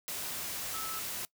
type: tone in noise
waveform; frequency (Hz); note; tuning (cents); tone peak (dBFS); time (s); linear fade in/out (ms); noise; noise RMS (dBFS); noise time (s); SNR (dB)
sine; 1305; E6; -18; -40; 0.74-0.99; 0; white; -38; 0.08-1.25; -5
effects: noise-tail reverb RT60 0.1 s tail -21 dB re dry